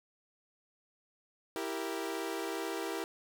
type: chord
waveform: sawtooth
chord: E diminished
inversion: none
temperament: equal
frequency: 329.6 / 392 / 466.2 Hz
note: E4 / G4 / Bb4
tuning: 0 / 0 / 0 cents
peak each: -35 / -35 / -37 dBFS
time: 1.56-3.04 s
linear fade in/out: 0 ms
effects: none